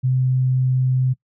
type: tone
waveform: sine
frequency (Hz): 128.9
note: C3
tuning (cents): -26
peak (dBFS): -15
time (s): 0.03-1.14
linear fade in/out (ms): 20
effects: noise-tail reverb RT60 0.1 s tail -21 dB re dry